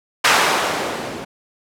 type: noise with low-pass filter sweep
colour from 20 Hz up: violet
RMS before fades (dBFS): -19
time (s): 0.24-1.25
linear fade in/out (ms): 10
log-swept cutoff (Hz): 1200 to 270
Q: 0.74
effects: none